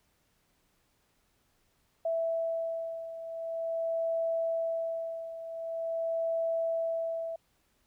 sine beating tone pair, 659.3 / 659.75 Hz, E5 / E5, 0 / +1 cents, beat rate 0.45 Hz, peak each -31 / -36 dBFS, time 2.05-7.36 s, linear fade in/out 5 ms, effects pink hiss -72 dBFS RMS until 7.86 s

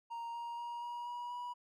triangle tone with pitch steps, 932.3 / 940.4 / 948.6 / 956.9 / 965.2 / 973.6 Hz, A#5 / A#5 / A#5 / A#5 / B5 / B5, 0 / +15 / +30 / +45 / -40 / -25 cents, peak -38 dBFS, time 0.1-1.54 s, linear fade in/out 20 ms, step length 240 ms, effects none

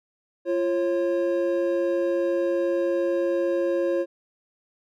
triangle tone pair together, 345.3 / 543.4 Hz, F4 / C#5, -20 / -35 cents, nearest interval minor sixth, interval 785 cents, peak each -22 dBFS, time 0.45-4.06 s, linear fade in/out 50 ms, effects none

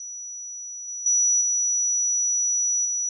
sine tone with level steps, 5880 Hz, F#8, 12 cents flat, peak -33 / -30 / -17 / -20 / -23 dBFS, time 0-3.09 s, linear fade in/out 2 ms, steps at 0.88 / 1.06 / 1.41 / 2.85 s, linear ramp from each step 2 ms, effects none

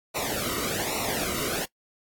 pink noise with flanger, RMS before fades -29 dBFS, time 0.14-1.66 s, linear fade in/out 20 ms, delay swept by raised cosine 0.61 to 1.21 ms, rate 1.2 Hz, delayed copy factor -0.85, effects noise-tail reverb RT60 0.1 s tail -22 dB re dry + AAC 64 kbps

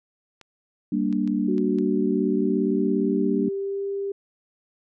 clicks, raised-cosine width 0.2 ms, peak -28 dBFS, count 5, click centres 0.413 / 1.127 / 1.276 / 1.581 / 1.786 s
sine chord, G minor, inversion none, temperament equal, 196 / 233.1 / 293.7 Hz, G3 / Bb3 / D4, 0 / 0 / 0 cents, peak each -25 dBFS, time 0.92-3.49 s, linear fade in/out 5 ms
sine tone with pitch glide, 370.2 to 396.8 Hz, F#4 to G4, +1 to +21 cents, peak -25 dBFS, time 1.48-4.12 s, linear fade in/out 5 ms, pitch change +120 cents, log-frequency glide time 1.63-3.84 s
effects none

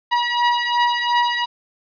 sawtooth beating tone pair, 960 / 962.8 Hz, B5 / B5, -49 / -44 cents, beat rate 2.8 Hz, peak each -15 / -16 dBFS, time 0.11-1.46 s, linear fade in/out 20 ms, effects resampled to 11025 Hz + 8-bit

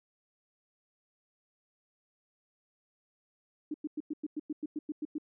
sine tone bursts, 302.7 Hz, D#4, 48 cents flat, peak -32 dBFS, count 12, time 3.71-5.183 s, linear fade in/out 5 ms, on 32 ms, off 99 ms, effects none

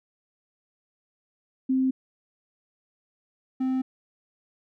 sine / triangle tone pair in turn, 261.6 / 260.1 Hz, C4 / C4, 0 / -10 cents, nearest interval unison, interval 10 cents, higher first, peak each -20 / -21 dBFS, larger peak first, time 1.69-1.91 / 3.6-3.82 s, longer neither, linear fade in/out 10 ms, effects none

